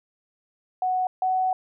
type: tone pair in turn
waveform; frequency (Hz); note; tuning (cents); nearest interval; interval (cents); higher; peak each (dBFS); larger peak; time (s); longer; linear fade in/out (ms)
sine; 740 / 746.9; F#5 / F#5; 0 / +16; unison; 16; second; -21 / -20; second; 0.82-1.07 / 1.22-1.53; second; 2
effects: none